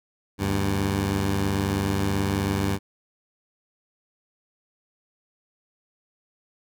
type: tone pair together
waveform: 15% pulse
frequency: 75.6 / 98.59 Hz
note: D#2 / G2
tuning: -49 / +10 cents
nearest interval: perfect fourth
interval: 459 cents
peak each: -23 / -17 dBFS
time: 0.38-2.79 s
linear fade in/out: 50 ms
effects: none